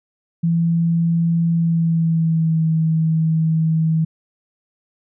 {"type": "tone with pitch glide", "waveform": "sine", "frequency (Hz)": [167.4, 160.4], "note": ["E3", "E3"], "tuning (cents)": [27, -47], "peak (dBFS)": -14, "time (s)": [0.43, 4.05], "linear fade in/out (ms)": 10, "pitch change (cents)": -74, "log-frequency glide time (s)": [1.51, 2.66], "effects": []}